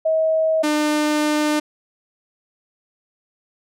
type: tone pair in turn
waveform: sine / sawtooth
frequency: 638 / 301.1 Hz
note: D#5 / D4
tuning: +43 / +43 cents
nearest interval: octave + minor second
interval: 1300 cents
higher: first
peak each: -15 / -13 dBFS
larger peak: second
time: 0.05-0.63 / 0.63-1.6 s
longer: second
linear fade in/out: 10 ms
effects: low-pass 11000 Hz 12 dB/octave